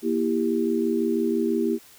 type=chord; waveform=sine; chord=E diminished; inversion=second; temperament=just; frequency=237.3 / 329.6 / 395.6 Hz; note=Bb3 / E4 / G4; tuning=+31 / 0 / +16 cents; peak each=-25 dBFS; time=0.02-1.79 s; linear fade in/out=50 ms; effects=white hiss -51 dBFS RMS until 1.98 s